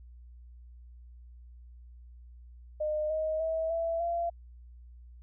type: tone with pitch steps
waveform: sine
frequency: 610 / 627.5 / 645.5 / 664.1 / 683.1 Hz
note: D#5 / D#5 / E5 / E5 / F5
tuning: -34 / +15 / -37 / +13 / -38 cents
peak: -28 dBFS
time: 2.8-4.3 s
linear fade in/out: 10 ms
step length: 300 ms
effects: added 60 Hz sine -48 dBFS peak until 5.22 s